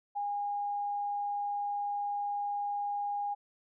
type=tone; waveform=sine; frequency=816 Hz; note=G#5; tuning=31 cents flat; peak=-31 dBFS; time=0.15-3.35 s; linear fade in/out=20 ms; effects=none